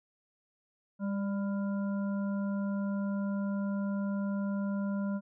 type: harmonic tone with a mistuned harmonic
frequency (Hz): 200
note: G3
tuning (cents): +35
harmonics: 1 / 3 / 5 / 7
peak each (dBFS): -30 / -42 / -48 / -48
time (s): 0.99-5.21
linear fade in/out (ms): 50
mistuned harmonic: 3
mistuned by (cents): -24
effects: none